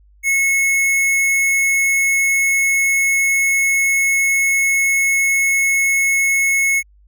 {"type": "tone", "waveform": "square", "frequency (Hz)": 2187, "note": "C#7", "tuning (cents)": -24, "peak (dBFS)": -14, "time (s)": [0.23, 6.83], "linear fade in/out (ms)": 50, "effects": ["added 50 Hz sine -47 dBFS peak until 7.07 s"]}